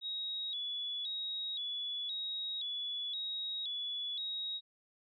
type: tone with vibrato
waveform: sine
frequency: 3600 Hz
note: A7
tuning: 39 cents sharp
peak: -36 dBFS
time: 0.01-4.61 s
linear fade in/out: 50 ms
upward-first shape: square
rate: 0.96 Hz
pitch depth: 90 cents each way
effects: none